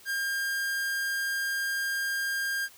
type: tone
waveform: 45% pulse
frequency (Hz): 1606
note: G6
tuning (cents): +41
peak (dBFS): -28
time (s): 0.05-2.69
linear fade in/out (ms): 50
effects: white hiss -54 dBFS RMS until 2.77 s